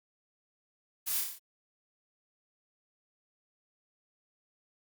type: noise with echo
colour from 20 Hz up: blue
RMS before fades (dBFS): -33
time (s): 1.06-1.22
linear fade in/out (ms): 20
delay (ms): 29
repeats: 6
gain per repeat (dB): -3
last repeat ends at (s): 1.394
effects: Opus 48 kbps